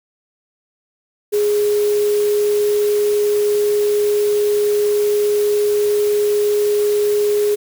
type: tone in noise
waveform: sine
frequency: 415.3 Hz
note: G#4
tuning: in tune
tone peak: -13 dBFS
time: 1.32-7.56 s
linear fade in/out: 20 ms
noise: white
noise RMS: -31 dBFS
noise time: 1.32-7.56 s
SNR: +15 dB
effects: none